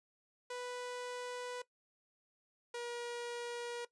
sawtooth tone pair in turn, 493.9 / 477.9 Hz, B4 / A#4, 0 / +43 cents, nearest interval minor second, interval 57 cents, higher first, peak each -37 / -36 dBFS, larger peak second, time 0.5-1.62 / 2.74-3.85 s, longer first, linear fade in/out 5 ms, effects noise-tail reverb RT60 0.1 s tail -18 dB re dry + resampled to 22050 Hz

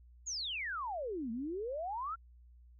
sine exponential two-way sweep, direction down then up, 7040 to 218.3 to 1397 Hz, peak -36 dBFS, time 0.26-2.16 s, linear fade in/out 20 ms, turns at 1.31 s, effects added 60 Hz sine -56 dBFS peak until 2.79 s

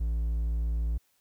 triangle tone with hard clipping, 57 Hz, A#1, 38 cents flat, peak -27 dBFS, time 0-0.98 s, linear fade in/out 10 ms, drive 6 dB, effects white hiss -70 dBFS RMS until 1.2 s

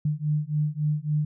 sine beating tone pair, 148.8 / 152.4 Hz, D3 / D#3, +23 / -36 cents, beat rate 3.6 Hz, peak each -26 dBFS, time 0.05-1.25 s, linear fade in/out 5 ms, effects none

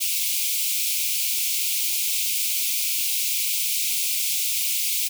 white high-pass noise, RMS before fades -24 dBFS, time 0-5.09 s, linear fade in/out 20 ms, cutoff 2200 Hz, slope 96 dB/octave, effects none

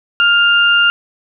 sine tone pair together, 1406.5 / 2800 Hz, F6 / F7, +12 / +4 cents, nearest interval octave, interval 1192 cents, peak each -10 / -12 dBFS, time 0.2-0.9 s, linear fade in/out 0 ms, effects none

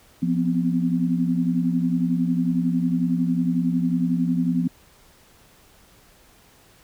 sine tone cluster, 173.7 / 248.1 / 259.1 Hz, F3 / B3 / C4, -9 / +8 / -17 cents, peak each -22 / -23 / -26 dBFS, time 0.22-4.68 s, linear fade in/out 10 ms, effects pink hiss -54 dBFS RMS until 6.83 s

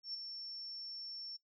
sine tone with ADSR envelope, 5430 Hz, F8, 50 cents flat, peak -37 dBFS, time 0.03-1.37 s, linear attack 110 ms, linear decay 14 ms, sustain -6 dB, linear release 10 ms, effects noise-tail reverb RT60 0.1 s tail -18 dB re dry

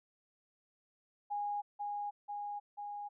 sine tone with echo, 822 Hz, G#5, 18 cents flat, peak -34 dBFS, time 1.3-1.62 s, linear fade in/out 20 ms, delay 490 ms, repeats 3, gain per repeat -2 dB, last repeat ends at 3.09 s, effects none

